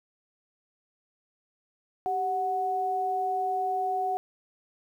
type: tone pair together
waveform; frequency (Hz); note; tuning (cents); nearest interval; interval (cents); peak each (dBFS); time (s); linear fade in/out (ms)
sine; 390.6 / 740; G4 / F#5; -6 / 0; major seventh; 1106; -34 / -26; 2.06-4.17; 0
effects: 10-bit